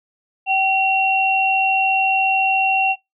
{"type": "tone pair together", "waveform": "sine", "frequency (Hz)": [768.9, 2737], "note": ["G5", "F7"], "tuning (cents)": [-34, -36], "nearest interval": "octave + minor seventh", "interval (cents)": 2198, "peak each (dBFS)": -17, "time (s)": [0.46, 2.96], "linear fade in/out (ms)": 50, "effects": ["noise-tail reverb RT60 0.2 s tail -25 dB re dry"]}